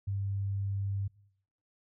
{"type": "tone", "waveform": "sine", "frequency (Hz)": 98.9, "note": "G2", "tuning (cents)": 16, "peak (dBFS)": -30, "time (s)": [0.07, 1.08], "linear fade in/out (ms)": 10, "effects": ["noise-tail reverb RT60 0.7 s tail -23 dB re dry"]}